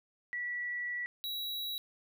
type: tone pair in turn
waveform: sine / square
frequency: 1948 / 3885 Hz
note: B6 / B7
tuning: -24 / -29 cents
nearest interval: octave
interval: 1195 cents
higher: second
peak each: -34 / -36 dBFS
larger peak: first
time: 0.33-1.06 / 1.24-1.78 s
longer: first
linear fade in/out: 0 ms
effects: none